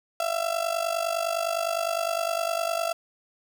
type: tone with amplitude modulation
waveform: 35% pulse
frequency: 670 Hz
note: E5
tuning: 28 cents sharp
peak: -20 dBFS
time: 0.2-2.93 s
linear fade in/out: 2 ms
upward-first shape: sine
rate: 49.8 Hz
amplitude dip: 80%
effects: none